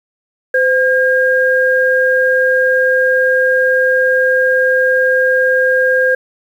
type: tone pair together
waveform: sine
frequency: 514 / 1615.9 Hz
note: C5 / G#6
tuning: -31 / -48 cents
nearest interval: octave + minor sixth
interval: 1983 cents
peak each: -12 dBFS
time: 0.54-6.15 s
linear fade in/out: 5 ms
effects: 7-bit